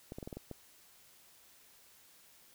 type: clicks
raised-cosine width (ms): 2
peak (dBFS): -29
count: 7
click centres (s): 0.121 / 0.185 / 0.228 / 0.275 / 0.328 / 0.37 / 0.513
effects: white hiss -62 dBFS RMS until 2.54 s